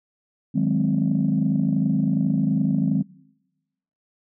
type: chord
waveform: sine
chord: Ab dominant seventh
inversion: second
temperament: equal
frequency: 155.56 / 185 / 207.7 / 261.6 Hz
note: Eb3 / Gb3 / Ab3 / C4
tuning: 0 / 0 / 0 / 0 cents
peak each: -23 / -24 / -22 / -23 dBFS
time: 0.54-3.03 s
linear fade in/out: 20 ms
effects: noise-tail reverb RT60 1.0 s tail -24 dB re dry + tanh soft clip ceiling -11 dBFS

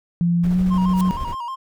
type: tone with pitch glide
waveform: sine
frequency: 172 to 184.35 Hz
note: F3 to F#3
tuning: -26 to -6 cents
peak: -15 dBFS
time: 0.21-1.11 s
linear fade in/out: 0 ms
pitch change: +120 cents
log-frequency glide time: 0.42-0.61 s
type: noise with tremolo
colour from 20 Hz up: brown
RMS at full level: -29 dBFS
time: 0.43-1.35 s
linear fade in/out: 10 ms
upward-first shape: square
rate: 13 Hz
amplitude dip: 35%
type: tone with vibrato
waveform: triangle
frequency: 1002 Hz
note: B5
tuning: 25 cents sharp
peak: -24 dBFS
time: 0.7-1.56 s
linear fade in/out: 20 ms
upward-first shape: square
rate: 6.4 Hz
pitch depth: 93 cents each way
type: noise with exponential growth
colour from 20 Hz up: white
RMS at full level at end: -30 dBFS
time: 0.91-1.01 s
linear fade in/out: 2 ms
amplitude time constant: 20 ms
effects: none

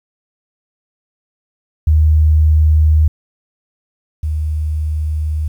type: tone pair in turn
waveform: sine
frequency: 77.4 / 76.95 Hz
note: D#2 / D#2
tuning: -9 / -19 cents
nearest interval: unison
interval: 10 cents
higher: first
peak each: -7 / -15 dBFS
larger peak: first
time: 1.87-3.08 / 4.23-5.48 s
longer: second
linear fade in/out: 5 ms
effects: 8-bit

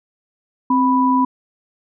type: tone pair together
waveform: sine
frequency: 261.6 / 987.7 Hz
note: C4 / B5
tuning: 0 / 0 cents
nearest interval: octave + major seventh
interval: 2300 cents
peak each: -15 dBFS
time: 0.7-1.25 s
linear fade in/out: 5 ms
effects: none

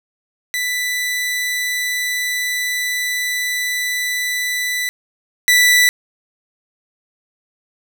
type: tone pair in turn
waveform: sawtooth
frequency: 1984 / 1974.7 Hz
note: B6 / B6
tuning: +7 / -1 cents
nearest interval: unison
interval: 8 cents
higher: first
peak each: -15 / -6 dBFS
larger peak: second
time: 0.54-4.89 / 5.48-5.89 s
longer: first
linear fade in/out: 0 ms
effects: none

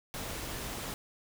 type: noise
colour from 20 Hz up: pink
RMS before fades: -39 dBFS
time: 0.14-0.94 s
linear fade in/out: 0 ms
effects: none

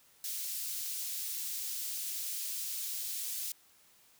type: high-pass noise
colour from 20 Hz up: white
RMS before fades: -38 dBFS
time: 0.24-3.52 s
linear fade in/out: 2 ms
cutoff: 4000 Hz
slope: 12 dB/octave
effects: white hiss -64 dBFS RMS until 4.19 s

